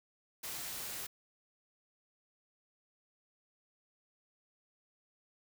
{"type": "noise", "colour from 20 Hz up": "white", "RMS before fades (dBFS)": -42, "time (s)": [0.43, 1.07], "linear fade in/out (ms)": 10, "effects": []}